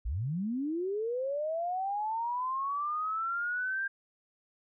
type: linear sweep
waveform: sine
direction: up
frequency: 46.25 to 1600 Hz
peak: -30 dBFS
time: 0.05-3.88 s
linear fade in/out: 10 ms
effects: none